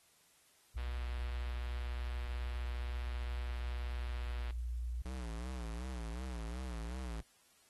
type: tone with pitch glide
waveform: sine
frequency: 61.74 to 59.64 Hz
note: B1 to A#1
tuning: 0 to +40 cents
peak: -36 dBFS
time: 0.76-5.02 s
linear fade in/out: 5 ms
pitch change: -60 cents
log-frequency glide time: 3.93-4.47 s
type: click train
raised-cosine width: 0.3 ms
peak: -36 dBFS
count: 452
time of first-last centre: 0.78-4.507 s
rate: 121 Hz
type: tone with vibrato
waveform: square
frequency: 60 Hz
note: B1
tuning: 49 cents flat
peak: -40 dBFS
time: 5.05-7.21 s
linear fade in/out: 5 ms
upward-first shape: sine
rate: 2.7 Hz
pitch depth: 140 cents each way
effects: white hiss -68 dBFS RMS until 7.69 s + AAC 32 kbps